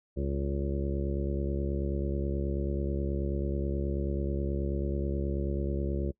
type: harmonic tone with a mistuned harmonic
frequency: 69.3 Hz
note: C#2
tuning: in tune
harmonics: 1 / 2 / 3 / 4 / 5 / 6 / 7 / 8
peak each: -31 / -36 / -37 / -45 / -36 / -41 / -45 / -42 dBFS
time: 0.16-6.12 s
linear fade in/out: 20 ms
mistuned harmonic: 8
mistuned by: +22 cents
effects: noise-tail reverb RT60 0.1 s tail -24 dB re dry